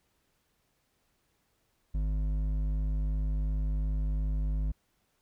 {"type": "tone with hard clipping", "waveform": "sine", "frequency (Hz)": 51.4, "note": "G#1", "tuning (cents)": -17, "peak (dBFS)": -29, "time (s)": [1.94, 4.72], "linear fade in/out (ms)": 10, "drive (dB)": 8, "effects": ["pink hiss -74 dBFS RMS until 5.21 s"]}